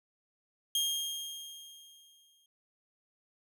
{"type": "tone with exponential decay", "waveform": "sawtooth", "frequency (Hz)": 3227, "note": "G7", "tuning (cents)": 50, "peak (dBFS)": -24, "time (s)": [0.75, 2.46], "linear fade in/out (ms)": 2, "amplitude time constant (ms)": 370, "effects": []}